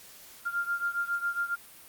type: beating tone pair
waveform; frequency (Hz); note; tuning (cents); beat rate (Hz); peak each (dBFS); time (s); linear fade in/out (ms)
sine; 1395 / 1402.3; F6 / F6; -2 / +7; 7.3; -30 / -33; 0.45-1.56; 20
effects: white hiss -51 dBFS RMS until 1.88 s + Opus 48 kbps